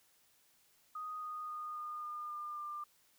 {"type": "tone with pitch steps", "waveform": "sine", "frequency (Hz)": [1244.5, 1235.9, 1227.4, 1218.9, 1210.5, 1202.1, 1193.8], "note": ["D#6", "D#6", "D#6", "D#6", "D#6", "D6", "D6"], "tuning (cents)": [0, -12, -24, -36, -48, 40, 28], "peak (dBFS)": -40, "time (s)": [0.95, 2.84], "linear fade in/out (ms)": 5, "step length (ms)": 270, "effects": ["white hiss -70 dBFS RMS until 3.18 s"]}